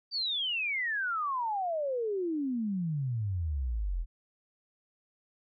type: exponential sweep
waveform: sine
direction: down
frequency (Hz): 4699 to 38.89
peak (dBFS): -29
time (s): 0.11-4.06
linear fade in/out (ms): 50
effects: none